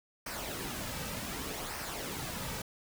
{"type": "noise with flanger", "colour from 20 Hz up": "pink", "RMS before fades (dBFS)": -39, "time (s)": [0.26, 2.62], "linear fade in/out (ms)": 5, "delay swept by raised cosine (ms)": [0.27, 2.87], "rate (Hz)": 0.66, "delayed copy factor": -0.5, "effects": []}